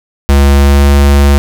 square tone with pitch glide, 70 to 70.57 Hz, C#2 to C#2, +18 to +32 cents, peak -4 dBFS, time 0.29-1.38 s, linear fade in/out 0 ms, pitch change +14 cents, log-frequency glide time 0.55-0.93 s, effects none

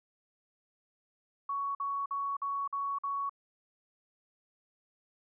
sine tone bursts, 1117 Hz, C#6, 13 cents sharp, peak -31 dBFS, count 6, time 1.49-3.295 s, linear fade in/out 5 ms, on 260 ms, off 49 ms, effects none

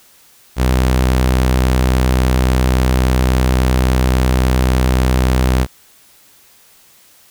sawtooth tone, 63.6 Hz, C2, 48 cents flat, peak -7 dBFS, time 0.56-5.67 s, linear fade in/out 50 ms, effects white hiss -48 dBFS RMS until 7.3 s

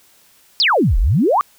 sine exponential two-way sweep, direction down then up, 5330 to 34.65 to 1239 Hz, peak -11 dBFS, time 0.6-1.41 s, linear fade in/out 0 ms, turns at 0.98 s, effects white hiss -52 dBFS RMS until 1.58 s

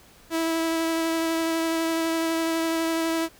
sawtooth tone with vibrato, 327.2 Hz, E4, 13 cents flat, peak -19 dBFS, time 0.3-3.29 s, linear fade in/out 50 ms, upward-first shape sine, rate 12 Hz, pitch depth 11 cents each way, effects pink hiss -53 dBFS RMS until 3.39 s

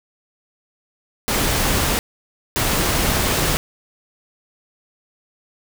pink noise bursts at uneven times, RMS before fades -19 dBFS, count 2, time 1.28-1.99 / 2.56-3.57 s, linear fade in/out 0 ms, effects none

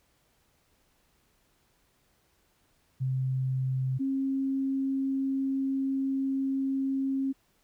sine tone pair in turn, 130.7 / 269.4 Hz, C3 / C#4, -1 / -49 cents, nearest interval octave + minor second, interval 1252 cents, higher second, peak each -26 / -26 dBFS, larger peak neither, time 3-3.99 / 3.99-7.33 s, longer second, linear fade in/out 20 ms, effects pink hiss -69 dBFS RMS until 7.63 s

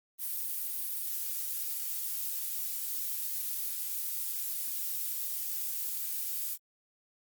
violet noise, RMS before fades -35 dBFS, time 0.18-6.58 s, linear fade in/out 50 ms, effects Opus 32 kbps

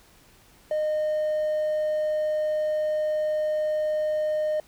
triangle tone, 613 Hz, D#5, 26 cents flat, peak -20 dBFS, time 0.71-4.6 s, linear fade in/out 2 ms, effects tanh soft clip ceiling -17 dBFS + pink hiss -56 dBFS RMS until 4.67 s

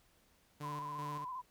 sawtooth tone with tremolo, 147.4 Hz, D3, 7 cents sharp, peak -39 dBFS, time 0.6-1.25 s, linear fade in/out 10 ms, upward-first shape square, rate 2.6 Hz, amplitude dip 45%
sine tone with vibrato, 1016 Hz, B5, 49 cents sharp, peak -40 dBFS, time 0.62-1.42 s, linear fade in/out 20 ms, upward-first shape square, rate 15 Hz, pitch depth 44 cents each way
effects pink hiss -70 dBFS RMS until 1.5 s

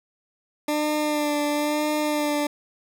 20% pulse tone with vibrato, 297.9 Hz, D4, 25 cents sharp, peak -17 dBFS, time 0.68-2.47 s, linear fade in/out 5 ms, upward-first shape sine, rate 1 Hz, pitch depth 25 cents each way, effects none

